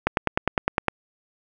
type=click train; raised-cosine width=0.5 ms; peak=-4 dBFS; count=9; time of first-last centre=0.07-0.883 s; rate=9.84 Hz; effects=none